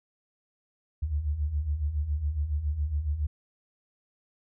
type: beating tone pair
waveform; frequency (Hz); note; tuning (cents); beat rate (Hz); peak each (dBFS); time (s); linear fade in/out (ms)
sine; 69.2 / 76.4; C#2 / D#2; -2 / -31; 7.2; -33 / -27; 1.02-3.27; 10
effects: none